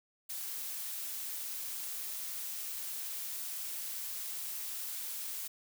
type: noise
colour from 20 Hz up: blue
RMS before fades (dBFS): -40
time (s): 0.29-5.48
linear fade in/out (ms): 10
effects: none